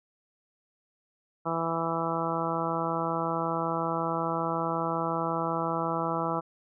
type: harmonic tone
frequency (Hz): 165.4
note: E3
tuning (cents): +6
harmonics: 1 / 2 / 3 / 4 / 5 / 6 / 7 / 8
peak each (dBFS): -35 / -35 / -35 / -35 / -35 / -35 / -35 / -35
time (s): 1.45-6.41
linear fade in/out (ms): 20
effects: none